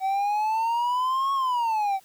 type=exponential two-way sweep; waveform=triangle; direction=up then down; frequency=758 to 1106 to 758 Hz; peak=-20 dBFS; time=0-2 s; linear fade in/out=50 ms; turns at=1.33 s; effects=white hiss -57 dBFS RMS until 2.04 s